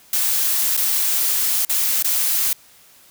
blue noise with dropouts, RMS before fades -19 dBFS, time 0.13-2.53 s, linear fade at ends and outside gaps 2 ms, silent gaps 0.768-0.774 / 1.65-1.695 / 2.025-2.045 s, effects white hiss -50 dBFS RMS until 3.1 s

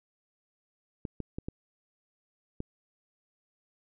clicks, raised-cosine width 3 ms, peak -22 dBFS, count 5, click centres 1.052 / 1.203 / 1.385 / 1.485 / 2.604 s, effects none

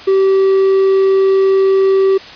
triangle tone, 386.1 Hz, G4, 26 cents flat, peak -6 dBFS, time 0.07-2.18 s, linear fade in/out 10 ms, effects white hiss -33 dBFS RMS until 2.35 s + resampled to 11025 Hz

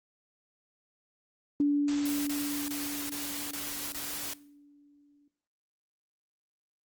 sine tone with exponential decay, 288.9 Hz, D4, 28 cents flat, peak -21 dBFS, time 1.6-5.28 s, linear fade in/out 2 ms, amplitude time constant 800 ms
white noise bursts, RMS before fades -37 dBFS, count 6, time 1.88-4.335 s, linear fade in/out 2 ms, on 390 ms, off 23 ms
effects noise-tail reverb RT60 0.5 s tail -18 dB re dry + Opus 24 kbps

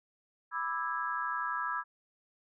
sine chord, E dominant seventh, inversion second, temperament just, 988.9 / 1186.7 / 1318.5 / 1648.1 Hz, B5 / D6 / E6 / G#6, +2 / +18 / 0 / -14 cents, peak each -37 / -39 / -36 / -37 dBFS, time 0.51-1.84 s, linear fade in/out 50 ms, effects none

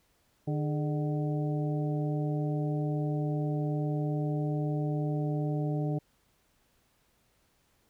harmonic tone with a mistuned harmonic, 150.1 Hz, D3, 38 cents sharp, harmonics 1 / 2 / 3 / 4 / 5, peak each -29 / -35 / -39 / -41 / -43 dBFS, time 0.47-5.99 s, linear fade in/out 10 ms, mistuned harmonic 3, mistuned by -110 cents, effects pink hiss -70 dBFS RMS until 7.89 s

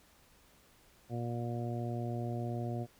harmonic tone, 119 Hz, A#2, 36 cents sharp, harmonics 1 / 2 / 3 / 4 / 5 / 6, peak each -36 / -41 / -43 / -49 / -46 / -45 dBFS, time 1.09-2.87 s, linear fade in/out 50 ms, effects pink hiss -64 dBFS RMS until 2.99 s

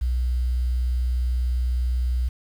sine tone, 61.74 Hz, B1, in tune, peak -20 dBFS, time 0.01-2.29 s, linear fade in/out 10 ms, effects 8-bit

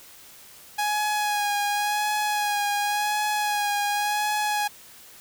sawtooth tone with vibrato, 830.6 Hz, G#5, in tune, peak -19 dBFS, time 0.78-4.68 s, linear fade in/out 10 ms, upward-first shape sine, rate 0.91 Hz, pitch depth 25 cents each way, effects white hiss -48 dBFS RMS until 5.2 s

